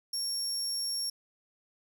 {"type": "tone", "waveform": "30% pulse", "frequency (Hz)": 5520, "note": "F8", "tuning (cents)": -21, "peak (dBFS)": -27, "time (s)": [0.13, 1.1], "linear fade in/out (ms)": 5, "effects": []}